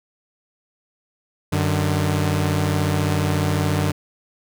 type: tone pair together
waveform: sawtooth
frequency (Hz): 94.49 / 150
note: F#2 / D3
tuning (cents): +37 / +37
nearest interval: minor sixth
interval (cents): 800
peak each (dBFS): -17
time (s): 1.52-3.92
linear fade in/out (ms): 10
effects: none